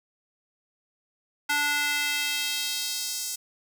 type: tone with high-pass filter sweep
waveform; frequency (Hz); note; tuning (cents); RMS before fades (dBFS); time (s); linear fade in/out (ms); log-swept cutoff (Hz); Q
square; 292.1; D4; -9; -28; 1.49-3.36; 10; 1300 to 6600; 1.4
effects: none